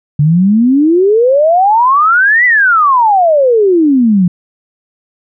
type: exponential two-way sweep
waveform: sine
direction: up then down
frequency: 142 to 2017 to 171.1 Hz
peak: -5 dBFS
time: 0.19-4.28 s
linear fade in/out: 5 ms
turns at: 2.45 s
effects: none